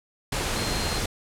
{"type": "tone in noise", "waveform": "sine", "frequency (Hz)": 4186, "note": "C8", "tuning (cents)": 0, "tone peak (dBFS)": -34, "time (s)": [0.56, 0.99], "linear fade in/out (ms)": 5, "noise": "pink", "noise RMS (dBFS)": -27, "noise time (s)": [0.32, 1.06], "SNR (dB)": -10, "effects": ["low-pass 10000 Hz 12 dB/octave"]}